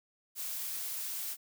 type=noise; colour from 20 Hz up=blue; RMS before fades=-38 dBFS; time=0.35-1.37 s; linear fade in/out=50 ms; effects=none